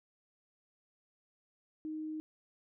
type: tone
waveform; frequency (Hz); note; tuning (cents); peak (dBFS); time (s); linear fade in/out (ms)
sine; 311.1; D#4; 0; -37; 1.85-2.2; 0
effects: none